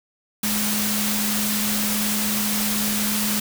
sine tone in noise, 210.1 Hz, G#3, 20 cents sharp, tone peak -25 dBFS, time 0.43-3.4 s, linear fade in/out 5 ms, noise white, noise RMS -24 dBFS, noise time 0.43-3.4 s, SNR -4 dB, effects none

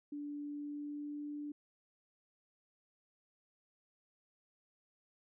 sine tone with pitch glide, 291.2 to 293.7 Hz, D4 to D4, -15 to 0 cents, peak -40 dBFS, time 0.12-1.52 s, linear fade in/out 5 ms, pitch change +15 cents, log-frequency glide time 0.46-1.27 s, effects none

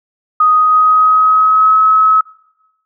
sine tone with pitch glide, 1247 to 1285 Hz, D#6 to E6, +3 to -45 cents, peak -6 dBFS, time 0.4-2.21 s, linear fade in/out 5 ms, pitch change +52 cents, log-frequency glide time 0.53-1.77 s, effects noise-tail reverb RT60 1.0 s tail -22 dB re dry

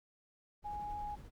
brown noise with tremolo, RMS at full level -48 dBFS, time 0.62-1.31 s, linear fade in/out 50 ms, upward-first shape sine, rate 11 Hz, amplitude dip 25%
sine tone, 830.6 Hz, G#5, in tune, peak -39 dBFS, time 0.64-1.16 s, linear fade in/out 20 ms
effects none

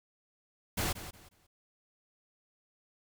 pink noise with echo, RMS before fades -32 dBFS, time 0.77-0.93 s, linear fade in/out 10 ms, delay 180 ms, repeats 3, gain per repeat -12 dB, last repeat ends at 1.47 s, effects none

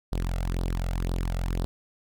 sawtooth tone with flanger, 43.65 Hz, F1, in tune, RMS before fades -28 dBFS, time 0.12-1.65 s, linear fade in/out 0 ms, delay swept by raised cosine 0.21 to 1.51 ms, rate 2 Hz, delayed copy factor +0.75, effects none

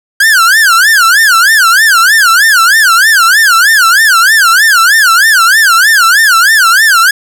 45% pulse tone with vibrato, 1551 Hz, G6, 19 cents flat, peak -3 dBFS, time 0.2-7.11 s, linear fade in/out 5 ms, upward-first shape sine, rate 3.2 Hz, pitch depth 270 cents each way, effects none

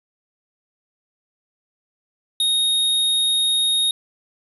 square tone, 3729 Hz, A#7, in tune, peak -17 dBFS, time 2.4-3.91 s, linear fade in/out 2 ms, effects resampled to 32000 Hz

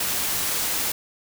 white noise, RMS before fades -25 dBFS, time 0-0.92 s, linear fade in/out 5 ms, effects none

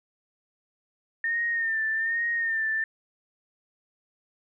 sine tone with vibrato, 1818 Hz, A#6, 44 cents flat, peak -24 dBFS, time 1.24-2.84 s, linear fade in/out 2 ms, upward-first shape sine, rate 1.2 Hz, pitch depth 51 cents each way, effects none

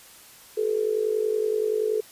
sine tone with amplitude modulation, 431.9 Hz, A4, 32 cents flat, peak -18 dBFS, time 0.57-2.01 s, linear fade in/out 10 ms, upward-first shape sine, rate 50.6 Hz, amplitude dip 80%, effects white hiss -49 dBFS RMS until 2.11 s + resampled to 32000 Hz

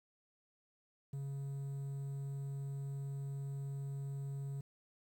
triangle tone with quantisation, 138.59 Hz, C#3, in tune, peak -37 dBFS, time 1.13-4.61 s, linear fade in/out 5 ms, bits 11, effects none

